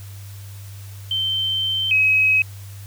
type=tone pair in turn; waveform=sine; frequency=3108 / 2547 Hz; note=G7 / D#7; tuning=-16 / +40 cents; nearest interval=minor third; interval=344 cents; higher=first; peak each=-19 / -13 dBFS; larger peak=second; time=1.11-1.91 / 1.91-2.42 s; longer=first; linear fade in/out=2 ms; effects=added 99 Hz sine -34 dBFS peak until 2.86 s + white hiss -46 dBFS RMS until 2.86 s